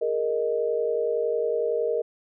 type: chord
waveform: sine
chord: Ab suspended second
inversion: none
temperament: equal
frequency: 415.3 / 466.2 / 622.3 Hz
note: Ab4 / Bb4 / Eb5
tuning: 0 / 0 / 0 cents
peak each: -30 / -24 / -29 dBFS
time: 0.01-2.02 s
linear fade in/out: 10 ms
effects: none